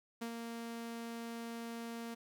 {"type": "tone with ADSR envelope", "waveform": "sawtooth", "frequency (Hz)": 231.8, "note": "A#3", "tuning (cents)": -10, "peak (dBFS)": -34, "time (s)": [0.21, 2.15], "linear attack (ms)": 11, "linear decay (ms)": 83, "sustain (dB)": -4, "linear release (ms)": 15, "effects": ["12-bit"]}